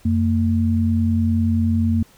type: tone pair together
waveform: sine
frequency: 90.32 / 227.6 Hz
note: F#2 / A#3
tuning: -41 / -41 cents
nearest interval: octave + major third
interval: 1600 cents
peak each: -18 dBFS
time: 0.05-2.03 s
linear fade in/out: 5 ms
effects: pink hiss -52 dBFS RMS until 2.17 s